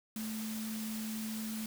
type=tone in noise; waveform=sine; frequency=218.9 Hz; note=A3; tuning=9 cents flat; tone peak=-37 dBFS; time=0.16-1.66 s; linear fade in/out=2 ms; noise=white; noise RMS=-45 dBFS; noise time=0.16-1.66 s; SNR=+5 dB; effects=none